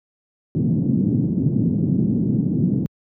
pink band-pass noise, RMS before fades -19 dBFS, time 0.55-2.86 s, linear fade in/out 0 ms, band 130 to 260 Hz, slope 24 dB/octave, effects high-pass 80 Hz 12 dB/octave

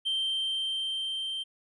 triangle tone with level ramp, 3136 Hz, G7, in tune, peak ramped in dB -24 to -30 dBFS, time 0.05-1.44 s, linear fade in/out 20 ms, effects tanh soft clip ceiling -20 dBFS + resampled to 24000 Hz

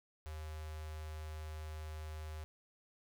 square tone with notch filter, 77.5 Hz, D#2, 6 cents flat, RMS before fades -45 dBFS, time 0.26-2.44 s, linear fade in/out 0 ms, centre 240 Hz, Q 0.83, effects none

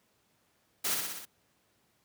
white noise with echo, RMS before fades -31 dBFS, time 0.84-0.95 s, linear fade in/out 10 ms, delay 61 ms, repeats 5, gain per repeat -3 dB, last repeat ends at 1.255 s, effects pink hiss -71 dBFS RMS until 2.04 s + high-pass 100 Hz 12 dB/octave

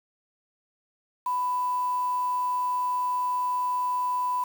sine tone with quantisation, 995 Hz, B5, 13 cents sharp, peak -24 dBFS, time 1.26-4.44 s, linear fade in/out 5 ms, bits 7, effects none

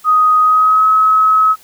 sine tone with pitch glide, 1250 to 1282.2 Hz, D#6 to E6, +8 to -48 cents, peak -7 dBFS, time 0.04-1.56 s, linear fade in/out 50 ms, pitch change +44 cents, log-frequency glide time 0.41-0.86 s, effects white hiss -45 dBFS RMS until 1.63 s

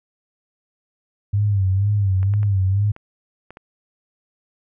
sine tone with vibrato, 99 Hz, G2, 18 cents sharp, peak -15 dBFS, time 1.33-2.92 s, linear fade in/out 10 ms, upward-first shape sine, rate 2.1 Hz, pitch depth 90 cents each way
clicks, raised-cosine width 0.5 ms, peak -24 dBFS, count 6, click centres 2.23 / 2.338 / 2.431 / 2.964 / 3.506 / 3.571 s
effects none

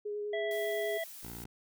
sine tone with vibrato, 415.3 Hz, G#4, in tune, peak -34 dBFS, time 0.05-0.98 s, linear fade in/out 10 ms, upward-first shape sine, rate 10 Hz, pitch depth 12 cents each way
harmonic tone, 659.3 Hz, E5, in tune, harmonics 1 / 3 / 5, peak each -34 / -39 / -46 dBFS, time 0.33-1.04 s, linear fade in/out 5 ms
blue noise, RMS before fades -48 dBFS, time 0.51-1.44 s, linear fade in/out 0 ms
10% pulse tone, 58.27 Hz, A#1, in tune, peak -36 dBFS, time 1.23-1.46 s, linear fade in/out 5 ms
effects none

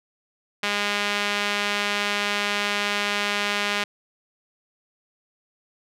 sawtooth tone with band-pass filter, 204.7 Hz, G#3, 25 cents flat, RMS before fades -25 dBFS, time 0.63-3.84 s, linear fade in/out 5 ms, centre 2600 Hz, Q 1.1, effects none

